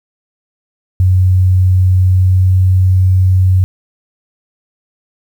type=tone with pitch glide; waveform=sine; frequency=92.5 to 93.04 Hz; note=F#2 to F#2; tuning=0 to +10 cents; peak=-6 dBFS; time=1-3.64 s; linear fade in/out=0 ms; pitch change=+10 cents; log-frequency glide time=2.06-2.53 s; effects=7-bit